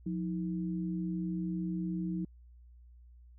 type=tone pair together; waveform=sine; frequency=178.7 / 318.4 Hz; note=F3 / D#4; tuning=+40 / +40 cents; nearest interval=minor seventh; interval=1000 cents; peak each=-33 / -38 dBFS; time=0.06-2.25 s; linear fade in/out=5 ms; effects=added 60 Hz sine -53 dBFS peak until 3.38 s